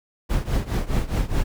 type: noise with tremolo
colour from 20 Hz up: brown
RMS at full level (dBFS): -19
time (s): 0.29-1.44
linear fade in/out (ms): 20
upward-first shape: triangle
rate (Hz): 4.8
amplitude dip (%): 90
effects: none